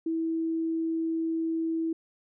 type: tone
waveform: sine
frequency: 326.1 Hz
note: E4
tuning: 19 cents flat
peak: -26 dBFS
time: 0.06-1.93 s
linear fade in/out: 5 ms
effects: none